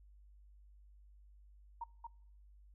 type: tone with echo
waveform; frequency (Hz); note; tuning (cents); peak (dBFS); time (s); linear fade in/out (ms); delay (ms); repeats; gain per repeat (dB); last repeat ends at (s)
sine; 932.3; A#5; 0; -39; 1.81-1.84; 5; 230; 1; -4; 2.07
effects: noise-tail reverb RT60 0.7 s tail -25 dB re dry + added 50 Hz sine -58 dBFS peak until 2.74 s